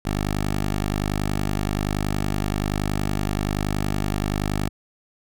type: tone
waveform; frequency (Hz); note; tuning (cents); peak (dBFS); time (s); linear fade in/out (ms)
10% pulse; 50.6; G#1; -44; -14; 0.05-4.69; 5
effects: none